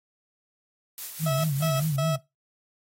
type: noise with tremolo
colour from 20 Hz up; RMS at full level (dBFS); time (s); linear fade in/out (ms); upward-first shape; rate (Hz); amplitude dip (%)
blue; -35; 0.98-1.96; 0; sine; 5; 45
type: tone with vibrato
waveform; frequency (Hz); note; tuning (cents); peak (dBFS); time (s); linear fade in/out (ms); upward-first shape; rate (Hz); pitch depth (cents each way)
sine; 147.5; D3; +8; -23; 1.19-2.19; 50; sine; 4.8; 140
type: tone bursts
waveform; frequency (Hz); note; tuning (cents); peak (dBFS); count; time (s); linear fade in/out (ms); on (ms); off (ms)
30% pulse; 651; E5; -22; -24; 3; 1.26-2.16; 5; 180; 180
effects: noise-tail reverb RT60 0.2 s tail -19 dB re dry + AAC 48 kbps